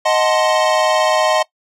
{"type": "chord", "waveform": "square", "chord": "D# diminished seventh", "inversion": "none", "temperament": "equal with one note detuned", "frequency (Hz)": [624.4, 740, 880, 1046.5], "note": ["D#5", "F#5", "A5", "C6"], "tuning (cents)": [6, 0, 0, 0], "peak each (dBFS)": [-16, -20, -22, -20], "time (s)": [0.05, 1.43], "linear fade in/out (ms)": 10, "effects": ["noise-tail reverb RT60 0.1 s tail -20 dB re dry", "low-pass 7000 Hz 12 dB/octave"]}